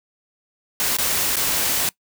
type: noise with dropouts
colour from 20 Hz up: white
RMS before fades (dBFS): -21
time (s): 0.8-1.89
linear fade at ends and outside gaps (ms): 1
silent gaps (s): 0.968-0.985 / 1.358-1.367
effects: noise-tail reverb RT60 0.1 s tail -22 dB re dry

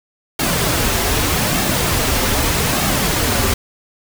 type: noise with flanger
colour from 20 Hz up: pink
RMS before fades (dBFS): -17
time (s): 0.39-3.54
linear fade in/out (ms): 5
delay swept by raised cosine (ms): 2 to 6.5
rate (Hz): 0.82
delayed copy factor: -0.5
effects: none

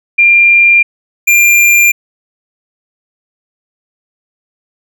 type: tone pair in turn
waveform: sine / square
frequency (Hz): 2390 / 2390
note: D7 / D7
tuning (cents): +30 / +30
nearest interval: unison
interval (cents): 0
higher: neither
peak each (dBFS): -3 / -5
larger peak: first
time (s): 0.18-0.83 / 1.27-1.92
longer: neither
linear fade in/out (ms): 10
effects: none

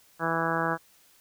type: harmonic tone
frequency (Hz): 164.81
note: E3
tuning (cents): 0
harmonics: 1 / 2 / 3 / 4 / 5 / 6 / 7 / 8 / 9 / 10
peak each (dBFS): -34 / -34 / -34 / -34 / -34 / -34 / -34 / -34 / -34 / -34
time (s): 0.19-0.78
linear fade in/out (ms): 50
effects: white hiss -60 dBFS RMS until 1.2 s

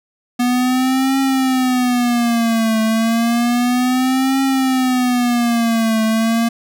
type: tone with vibrato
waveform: square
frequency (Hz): 243.7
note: B3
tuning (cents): -23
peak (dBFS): -14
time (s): 0.39-6.49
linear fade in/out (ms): 10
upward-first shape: triangle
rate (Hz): 0.31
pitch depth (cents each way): 180
effects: none

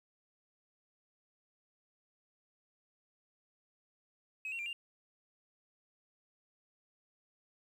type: tone with pitch steps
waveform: sine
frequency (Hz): 2549 / 2737 / 2377 / 2790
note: D#7 / F7 / D7 / F7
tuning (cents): +41 / -36 / +20 / -2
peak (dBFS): -36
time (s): 4.45-4.73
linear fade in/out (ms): 2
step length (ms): 70
effects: tanh soft clip ceiling -34 dBFS + 11-bit

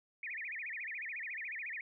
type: tone with vibrato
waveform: sine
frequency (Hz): 2093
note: C7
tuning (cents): 0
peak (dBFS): -39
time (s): 0.23-1.81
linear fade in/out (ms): 2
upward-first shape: sine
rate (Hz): 14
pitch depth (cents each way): 300
effects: none

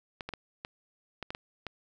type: clicks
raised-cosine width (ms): 0.3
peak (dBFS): -21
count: 8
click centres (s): 0.208 / 0.29 / 0.337 / 0.649 / 1.227 / 1.305 / 1.349 / 1.667
effects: none

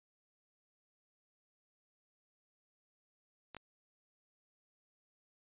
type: clicks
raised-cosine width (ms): 0.3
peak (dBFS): -30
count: 2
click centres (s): 3.547 / 3.567
effects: resampled to 8000 Hz

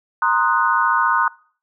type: chord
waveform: sine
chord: C half-diminished seventh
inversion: third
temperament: equal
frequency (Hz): 932.3 / 1046.5 / 1244.5 / 1480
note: Bb5 / C6 / Eb6 / Gb6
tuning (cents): 0 / 0 / 0 / 0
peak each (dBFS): -20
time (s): 0.22-1.28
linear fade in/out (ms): 2
effects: noise-tail reverb RT60 0.5 s tail -24 dB re dry

